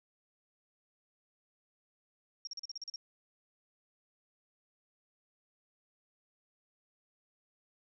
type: tone bursts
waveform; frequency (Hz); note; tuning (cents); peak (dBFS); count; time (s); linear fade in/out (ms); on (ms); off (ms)
sine; 5570; F8; -5; -39; 9; 2.45-2.96; 2; 22; 39
effects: none